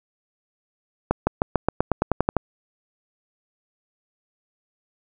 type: accelerating click train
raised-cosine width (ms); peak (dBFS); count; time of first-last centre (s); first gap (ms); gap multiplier
1; -4; 12; 1.11-2.367; 160; 0.93
effects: none